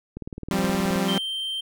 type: click train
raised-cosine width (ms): 3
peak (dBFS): -21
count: 16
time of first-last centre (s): 0.17-0.959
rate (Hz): 19
type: chord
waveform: sawtooth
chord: F suspended second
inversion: none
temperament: equal with one note detuned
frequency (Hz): 174.61 / 196 / 263.6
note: F3 / G3 / C4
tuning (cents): 0 / 0 / +13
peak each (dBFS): -23 / -20 / -25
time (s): 0.51-1.18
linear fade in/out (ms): 0
type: tone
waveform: triangle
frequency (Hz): 3136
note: G7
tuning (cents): 0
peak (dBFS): -25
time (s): 1.08-1.61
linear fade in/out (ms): 10
effects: none